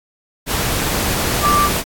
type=tone in noise; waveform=sine; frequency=1174.7 Hz; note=D6; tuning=in tune; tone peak=-12 dBFS; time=1.41-1.7 s; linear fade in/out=50 ms; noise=pink; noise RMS=-19 dBFS; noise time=0.46-1.84 s; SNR=+4 dB; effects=AAC 64 kbps